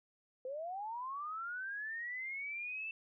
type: linear sweep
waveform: sine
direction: up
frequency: 498.6 to 2668 Hz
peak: -39 dBFS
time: 0.45-2.91 s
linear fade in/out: 2 ms
effects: none